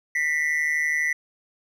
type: tone with amplitude modulation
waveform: triangle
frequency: 1975.5 Hz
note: B6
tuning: in tune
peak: -16 dBFS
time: 0.15-1.13 s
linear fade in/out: 5 ms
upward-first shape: sine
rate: 152 Hz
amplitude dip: 75%
effects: none